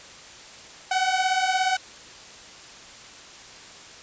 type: beating tone pair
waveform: sawtooth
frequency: 743 / 760 Hz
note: F#5 / F#5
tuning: +7 / +46 cents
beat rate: 17 Hz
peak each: -20 dBFS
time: 0.91-1.77 s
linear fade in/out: 5 ms
effects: white hiss -44 dBFS RMS until 4.02 s + resampled to 16000 Hz